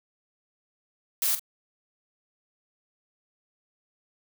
blue noise with echo, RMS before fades -25 dBFS, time 1.22-1.35 s, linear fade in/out 2 ms, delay 45 ms, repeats 1, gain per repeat -11 dB, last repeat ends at 1.395 s, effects none

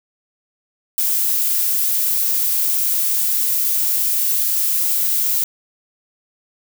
violet noise, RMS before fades -18 dBFS, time 0.98-5.44 s, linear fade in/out 2 ms, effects none

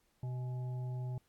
harmonic tone with a mistuned harmonic, 126.4 Hz, B2, 41 cents sharp, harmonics 1 / 3 / 5 / 7, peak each -36 / -54 / -56 / -56 dBFS, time 0.23-1.18 s, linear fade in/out 2 ms, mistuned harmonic 7, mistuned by -81 cents, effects pink hiss -75 dBFS RMS until 1.28 s + AAC 64 kbps

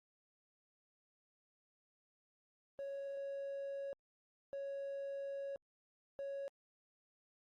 triangle tone bursts at uneven times, 554.4 Hz, C#5, in tune, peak -38 dBFS, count 3, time 2.79-3.93 / 4.53-5.56 / 6.19-6.48 s, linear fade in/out 0 ms, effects tanh soft clip ceiling -35 dBFS + Opus 32 kbps

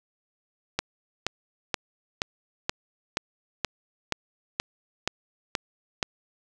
click train, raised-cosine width 0.2 ms, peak -7 dBFS, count 12, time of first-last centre 0.79-6.028 s, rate 2.1 Hz, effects none

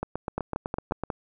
two click trains, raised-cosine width 1 ms, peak -14 / -15 dBFS, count 5 / 9, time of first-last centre 0.38-1.102 / 0.03-1.036 s, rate 5.54 / 7.95 Hz, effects none

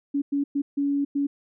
sine tone bursts at uneven times, 282.7 Hz, C#4, 34 cents sharp, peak -21 dBFS, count 5, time 0.14-0.22 / 0.32-0.44 / 0.55-0.62 / 0.77-1.05 / 1.15-1.27 s, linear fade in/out 10 ms, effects none

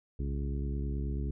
harmonic tone with a mistuned harmonic, 69.4 Hz, C#2, 3 cents sharp, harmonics 1 / 2 / 3 / 4 / 5 / 6, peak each -32 / -38 / -42 / -44 / -46 / -48 dBFS, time 0.19-1.31 s, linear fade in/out 5 ms, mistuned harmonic 1, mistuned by -130 cents, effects none

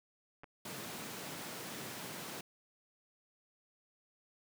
clicks, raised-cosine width 0.5 ms, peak -36 dBFS, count 2, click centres 0.435 / 0.442 s
pink high-pass noise, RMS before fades -45 dBFS, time 0.65-2.41 s, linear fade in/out 5 ms, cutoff 130 Hz, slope 24 dB/octave
effects none

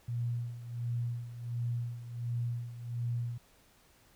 sine tone with tremolo, 119.3 Hz, A#2, 41 cents sharp, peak -30 dBFS, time 0.08-3.38 s, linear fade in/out 5 ms, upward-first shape sine, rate 1.4 Hz, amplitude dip 75%, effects pink hiss -64 dBFS RMS until 4.15 s

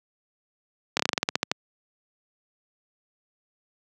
slowing click train, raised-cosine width 0.2 ms, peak -4 dBFS, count 12, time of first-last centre 0.97-1.515 s, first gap 25 ms, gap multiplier 1.13, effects high-pass 150 Hz 12 dB/octave

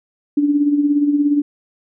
sine tone with tremolo, 290.4 Hz, D4, 19 cents flat, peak -10 dBFS, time 0.37-1.42 s, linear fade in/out 5 ms, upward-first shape sine, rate 17 Hz, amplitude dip 55%, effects none

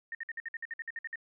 sine tone bursts, 1836 Hz, A#6, 27 cents flat, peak -35 dBFS, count 13, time 0.12-1.157 s, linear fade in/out 2 ms, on 29 ms, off 55 ms, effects none

